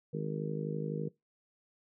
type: harmonic tone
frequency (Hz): 51.91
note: G#1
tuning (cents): 0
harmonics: 3 / 4 / 5 / 6 / 7 / 8 / 9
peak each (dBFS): -36 / -41 / -46 / -47 / -46 / -43 / -40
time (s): 0.13-1.09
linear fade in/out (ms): 10
effects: noise-tail reverb RT60 0.2 s tail -22 dB re dry